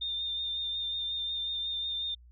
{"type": "tone with vibrato", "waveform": "sine", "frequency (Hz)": 3622, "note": "A7", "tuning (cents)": 49, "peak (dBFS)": -31, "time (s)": [0.01, 2.15], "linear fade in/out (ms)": 10, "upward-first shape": "triangle", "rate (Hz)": 5.5, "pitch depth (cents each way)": 26, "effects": ["added 60 Hz sine -52 dBFS peak until 2.31 s"]}